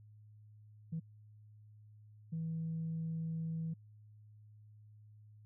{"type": "tone bursts at uneven times", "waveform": "sine", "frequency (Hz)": 162.5, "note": "E3", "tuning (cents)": -24, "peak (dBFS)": -35, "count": 2, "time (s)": [[0.92, 1], [2.32, 3.74]], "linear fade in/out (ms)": 10, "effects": ["tanh soft clip ceiling -32 dBFS", "added 106 Hz sine -56 dBFS peak until 5.45 s"]}